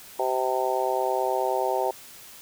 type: harmonic tone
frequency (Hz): 129.3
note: C3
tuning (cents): -20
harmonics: 3 / 4 / 5 / 6 / 7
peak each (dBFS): -29 / -29 / -29 / -29 / -29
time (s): 0.19-1.91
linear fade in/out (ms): 5
effects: white hiss -46 dBFS RMS until 2.41 s